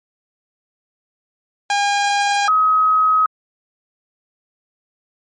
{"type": "tone pair in turn", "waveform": ["sawtooth", "sine"], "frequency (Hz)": [810, 1269.2], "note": ["G#5", "D#6"], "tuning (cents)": [-43, 34], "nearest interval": "minor sixth", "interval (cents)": 777, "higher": "second", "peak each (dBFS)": -11, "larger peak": "neither", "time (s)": [[1.7, 2.48], [2.48, 3.26]], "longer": "neither", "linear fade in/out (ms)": 2, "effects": ["MP3 32 kbps"]}